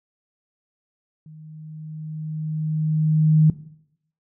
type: tone with level ramp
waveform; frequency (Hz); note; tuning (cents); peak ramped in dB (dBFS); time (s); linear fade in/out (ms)
sine; 155.56; D#3; 0; -40 to -10; 1.26-3.5; 2
effects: noise-tail reverb RT60 0.7 s tail -17 dB re dry